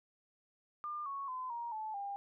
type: tone with pitch steps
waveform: sine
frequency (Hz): 1200 / 1106.8 / 1020.8 / 941.5 / 868.4 / 800.9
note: D6 / C#6 / C6 / A#5 / A5 / G5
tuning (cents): +37 / -3 / -43 / +17 / -23 / +37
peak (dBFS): -38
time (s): 0.84-2.16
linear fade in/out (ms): 0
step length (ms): 220
effects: none